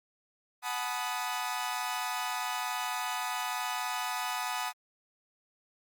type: chord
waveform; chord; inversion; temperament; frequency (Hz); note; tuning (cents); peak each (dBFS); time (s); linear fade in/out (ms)
sawtooth; B dominant seventh; second; equal with one note detuned; 740 / 863.4 / 987.8 / 1244.5; F#5 / A5 / B5 / D#6; 0 / -33 / 0 / 0; -34; 0.62-4.73; 50
effects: Opus 48 kbps